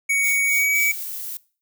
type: tone with pitch glide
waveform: square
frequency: 2239 to 2281 Hz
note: C#7 to C#7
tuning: +17 to +49 cents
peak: -18 dBFS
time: 0.09-0.92 s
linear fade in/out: 10 ms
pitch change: +32 cents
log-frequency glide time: 0.44-0.79 s
type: noise with tremolo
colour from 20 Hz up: violet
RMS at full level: -27 dBFS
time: 0.22-1.04 s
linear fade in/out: 20 ms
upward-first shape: triangle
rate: 3.7 Hz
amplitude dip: 95%
type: noise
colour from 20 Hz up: violet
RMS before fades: -31 dBFS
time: 0.75-1.37 s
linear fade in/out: 2 ms
effects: noise-tail reverb RT60 0.4 s tail -21 dB re dry